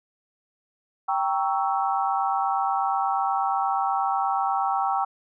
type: chord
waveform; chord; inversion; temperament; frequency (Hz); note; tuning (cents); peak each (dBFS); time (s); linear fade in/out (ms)
sine; G diminished seventh; none; equal with one note detuned; 784 / 932.3 / 1115.8 / 1318.5; G5 / Bb5 / Db6 / Fb6; 0 / 0 / +11 / 0; -24 / -29 / -29 / -29; 1.08-5.05; 10
effects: none